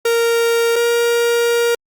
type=tone pair in turn; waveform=45% pulse; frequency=464.8 / 471 Hz; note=A#4 / A#4; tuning=-5 / +18 cents; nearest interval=unison; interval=23 cents; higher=second; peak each=-13 dBFS; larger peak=neither; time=0.05-0.76 / 0.76-1.75 s; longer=second; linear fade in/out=5 ms; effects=Opus 48 kbps